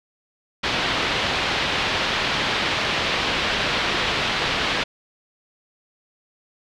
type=low-pass noise; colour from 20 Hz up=white; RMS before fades=-23 dBFS; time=0.63-4.84 s; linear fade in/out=10 ms; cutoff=3800 Hz; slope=24 dB/octave; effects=none

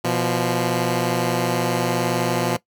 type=tone pair together; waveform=10% pulse; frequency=122.17 / 173.6 Hz; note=B2 / F3; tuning=-18 / -10 cents; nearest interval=tritone; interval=608 cents; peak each=-14 dBFS; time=0.04-2.57 s; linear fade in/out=10 ms; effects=noise-tail reverb RT60 0.1 s tail -18 dB re dry

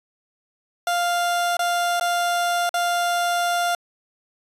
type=tone with dropouts; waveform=30% pulse; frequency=698.5 Hz; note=F5; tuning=in tune; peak=-17 dBFS; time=0.87-3.75 s; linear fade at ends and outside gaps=2 ms; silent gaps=1.569-1.592 / 1.998-2.01 / 2.693-2.741 s; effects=resampled to 32000 Hz

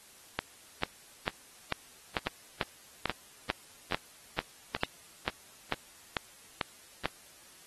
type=two click trains; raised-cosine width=0.3 ms; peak=-14 / -12 dBFS; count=4 / 16; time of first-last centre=2.27-4.749 / 0.39-7.057 s; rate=1.21 / 2.25 Hz; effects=white hiss -56 dBFS RMS until 7.66 s + AAC 32 kbps

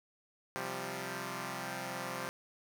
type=chord; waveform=5% pulse; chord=C suspended fourth; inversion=none; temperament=equal; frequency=130.81 / 174.61 / 196 Hz; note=C3 / F3 / G3; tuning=0 / 0 / 0 cents; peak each=-31 dBFS; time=0.56-2.29 s; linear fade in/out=0 ms; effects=none

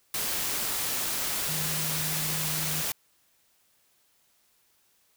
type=tone in noise; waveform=sine; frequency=155.56 Hz; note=D#3; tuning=in tune; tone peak=-35 dBFS; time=1.49-2.82 s; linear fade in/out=2 ms; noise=white; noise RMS=-30 dBFS; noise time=0.14-2.92 s; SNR=-8 dB; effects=white hiss -67 dBFS RMS until 5.16 s

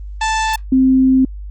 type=tone pair in turn; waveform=sawtooth / sine; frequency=880 / 261.6 Hz; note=A5 / C4; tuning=0 / 0 cents; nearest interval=octave + major sixth; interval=2100 cents; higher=first; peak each=-11 / -8 dBFS; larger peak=second; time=0.21-0.56 / 0.72-1.25 s; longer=second; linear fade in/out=5 ms; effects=added 50 Hz sine -26 dBFS peak until 1.5 s + Opus 24 kbps

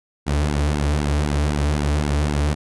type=tone with flanger; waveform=sawtooth; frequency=73.42 Hz; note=D2; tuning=in tune; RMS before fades=-20 dBFS; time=0.26-2.55 s; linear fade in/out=20 ms; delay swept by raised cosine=1.6 to 5.6 ms; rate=3.9 Hz; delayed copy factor=-0.8; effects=resampled to 24000 Hz

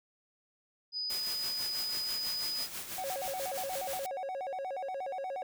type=tone; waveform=sine; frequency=4978 Hz; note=D#8; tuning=in tune; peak=-33 dBFS; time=0.92-2.68 s; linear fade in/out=50 ms
type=noise with tremolo; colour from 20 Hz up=white; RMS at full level=-39 dBFS; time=1.1-4.06 s; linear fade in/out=0 ms; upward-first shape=sine; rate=6.1 Hz; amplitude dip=55%
type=tone with vibrato; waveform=triangle; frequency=640 Hz; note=D#5; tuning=49 cents sharp; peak=-33 dBFS; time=2.98-5.43 s; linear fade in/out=2 ms; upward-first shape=square; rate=8.4 Hz; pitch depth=270 cents each way
effects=none

